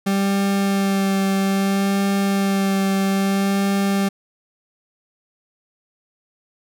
40% pulse tone with vibrato, 196 Hz, G3, in tune, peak -16 dBFS, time 0.06-4.09 s, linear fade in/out 10 ms, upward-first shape sine, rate 0.61 Hz, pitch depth 15 cents each way, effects none

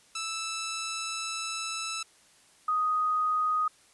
10% pulse / sine tone pair in turn, 1318.5 / 1247.3 Hz, E6 / D#6, 0 / +4 cents, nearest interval minor second, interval 96 cents, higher first, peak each -24 / -24 dBFS, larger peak neither, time 0.15-2.03 / 2.68-3.68 s, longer first, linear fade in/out 5 ms, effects white hiss -60 dBFS RMS until 3.93 s + resampled to 24000 Hz

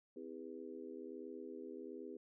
harmonic tone with a mistuned harmonic, 81.3 Hz, E2, 23 cents flat, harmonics 3 / 4 / 5 / 6, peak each -52 / -52 / -50 / -55 dBFS, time 0.16-2.17 s, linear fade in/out 5 ms, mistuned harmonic 3, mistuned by +94 cents, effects none

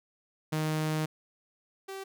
sawtooth tone pair in turn, 155.56 / 387.3 Hz, D#3 / G4, 0 / -21 cents, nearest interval octave + major third, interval 1579 cents, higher second, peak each -24 / -34 dBFS, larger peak first, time 0.52-1.06 / 1.88-2.04 s, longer first, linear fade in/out 10 ms, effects none

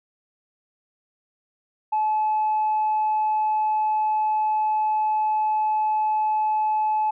sine tone, 860 Hz, A5, 40 cents flat, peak -18 dBFS, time 1.92-7.11 s, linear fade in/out 10 ms, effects tanh soft clip ceiling -16 dBFS

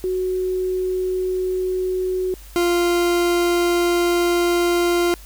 sine / 40% pulse tone pair in turn, 370 / 348.1 Hz, F#4 / F4, 0 / -6 cents, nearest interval minor second, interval 106 cents, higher first, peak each -19 / -15 dBFS, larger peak second, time 0.04-2.34 / 2.56-5.14 s, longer second, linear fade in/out 0 ms, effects added 50 Hz sine -39 dBFS peak until 5.25 s + white hiss -46 dBFS RMS until 5.25 s

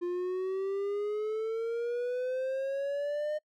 triangle exponential sweep, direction up, 349.2 to 611 Hz, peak -28 dBFS, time 0.01-3.39 s, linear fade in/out 20 ms, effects noise-tail reverb RT60 0.1 s tail -26 dB re dry

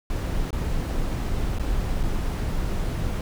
brown noise with dropouts, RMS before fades -25 dBFS, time 0.1-3.21 s, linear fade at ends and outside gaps 1 ms, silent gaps 0.506-0.529 / 1.586-1.596 / 2.031-2.035 s, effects none

